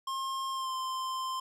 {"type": "tone with pitch glide", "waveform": "square", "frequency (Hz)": [1068, 1043], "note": ["C6", "C6"], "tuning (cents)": [35, -6], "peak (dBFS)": -33, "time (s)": [0.07, 1.4], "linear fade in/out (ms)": 5, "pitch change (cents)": -41, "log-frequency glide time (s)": [0.51, 0.74], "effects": ["low-pass 10000 Hz 12 dB/octave", "11-bit"]}